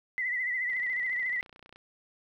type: tone with vibrato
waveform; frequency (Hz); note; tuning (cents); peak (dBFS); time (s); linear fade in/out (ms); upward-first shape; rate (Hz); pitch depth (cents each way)
sine; 1992; B6; +14; -28; 0.18-1.41; 0; triangle; 14; 80
type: click train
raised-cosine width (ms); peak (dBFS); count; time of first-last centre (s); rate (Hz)
0.3; -35; 33; 0.7-1.76; 30.2
effects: 11-bit